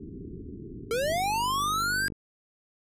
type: low-pass noise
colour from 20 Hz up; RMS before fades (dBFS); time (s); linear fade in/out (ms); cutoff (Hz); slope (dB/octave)
white; -41; 0-1.17; 5; 410; 96
type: linear sweep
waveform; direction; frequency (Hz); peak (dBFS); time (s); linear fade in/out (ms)
square; up; 440 to 1623; -26; 0.91-2.08; 0
type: click train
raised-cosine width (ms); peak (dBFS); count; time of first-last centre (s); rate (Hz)
3; -27; 55; 1.04-2.122; 49.9
effects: resampled to 32000 Hz